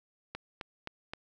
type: click train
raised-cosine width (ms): 0.3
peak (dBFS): -22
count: 4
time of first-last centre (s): 0.35-1.135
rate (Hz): 3.82
effects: none